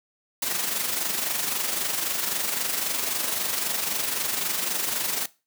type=noise with amplitude modulation; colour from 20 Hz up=white; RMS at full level=-25 dBFS; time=0.42-5.26 s; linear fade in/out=5 ms; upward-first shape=sine; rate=23.8 Hz; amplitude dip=50%; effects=noise-tail reverb RT60 0.3 s tail -20 dB re dry + high-pass 150 Hz 12 dB/octave